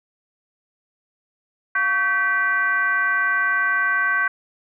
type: tone with frequency modulation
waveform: sine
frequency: 1544 Hz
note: G6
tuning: 27 cents flat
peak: -17 dBFS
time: 1.75-4.28 s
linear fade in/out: 5 ms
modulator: 419 Hz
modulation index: 0.91
effects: none